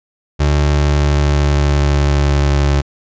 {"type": "tone with pitch glide", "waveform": "30% pulse", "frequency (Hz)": [73.42, 70.96], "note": ["D2", "C#2"], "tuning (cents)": [0, 41], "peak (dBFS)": -8, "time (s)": [0.39, 2.82], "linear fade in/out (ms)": 20, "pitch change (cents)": -59, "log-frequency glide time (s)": [0.64, 2.57], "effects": ["resampled to 16000 Hz"]}